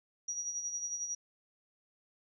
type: tone with tremolo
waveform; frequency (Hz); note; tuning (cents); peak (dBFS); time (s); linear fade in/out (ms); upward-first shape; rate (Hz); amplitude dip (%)
sine; 5770; F#8; -44; -33; 0.28-1.15; 5; sine; 11; 55
effects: none